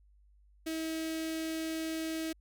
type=tone with notch filter; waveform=sawtooth; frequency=321.1 Hz; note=E4; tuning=45 cents flat; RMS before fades=-36 dBFS; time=0.66-2.33 s; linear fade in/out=10 ms; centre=1000 Hz; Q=0.88; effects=added 50 Hz sine -60 dBFS peak until 2.4 s